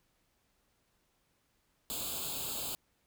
white noise with comb filter, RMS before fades -38 dBFS, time 1.9-2.75 s, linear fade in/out 0 ms, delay 0.26 ms, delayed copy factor +1, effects pink hiss -75 dBFS RMS until 3.06 s

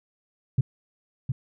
sine tone with echo, 129.2 Hz, C3, 21 cents flat, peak -15 dBFS, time 0.58-0.61 s, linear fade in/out 5 ms, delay 710 ms, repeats 1, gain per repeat -7 dB, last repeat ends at 1.32 s, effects tanh soft clip ceiling -12 dBFS

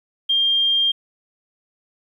sine tone, 3200 Hz, G7, 35 cents sharp, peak -15 dBFS, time 0.29-0.92 s, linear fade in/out 10 ms, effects 9-bit

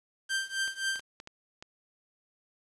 sawtooth tone with tremolo, 1571 Hz, G6, 3 cents sharp, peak -23 dBFS, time 0.29-1.01 s, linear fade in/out 20 ms, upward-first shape triangle, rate 3.8 Hz, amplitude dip 95%
clicks, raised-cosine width 0.2 ms, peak -27 dBFS, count 6, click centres 0.678 / 0.958 / 0.995 / 1.201 / 1.274 / 1.625 s
effects resampled to 24000 Hz + 9-bit

